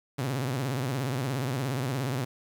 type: tone with vibrato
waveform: sawtooth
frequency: 130.81 Hz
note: C3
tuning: in tune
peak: -24 dBFS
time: 0.18-2.25 s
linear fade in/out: 10 ms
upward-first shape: sine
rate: 17 Hz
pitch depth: 160 cents each way
effects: 9-bit